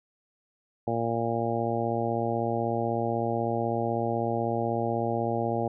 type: harmonic tone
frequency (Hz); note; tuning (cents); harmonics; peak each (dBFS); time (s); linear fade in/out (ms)
116.1; A#2; -7; 1 / 2 / 3 / 4 / 5 / 6 / 7; -33 / -33 / -33 / -33 / -33 / -33 / -33; 0.87-5.68; 5
effects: none